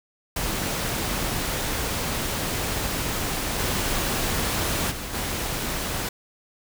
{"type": "noise with level steps", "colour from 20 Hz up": "pink", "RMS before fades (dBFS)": [-27, -25, -33, -28], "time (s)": [0.36, 6.09], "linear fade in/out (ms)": 5, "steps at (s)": [3.58, 4.9, 5.13], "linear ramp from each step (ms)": 20, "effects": []}